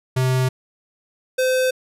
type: tone pair in turn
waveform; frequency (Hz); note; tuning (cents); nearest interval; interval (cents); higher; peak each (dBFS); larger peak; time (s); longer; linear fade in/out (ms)
square; 129.1 / 514.2; C3 / C5; -23 / -30; 2 octaves; 2393; second; -17; neither; 0.16-0.49 / 1.38-1.71; neither; 10
effects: resampled to 32000 Hz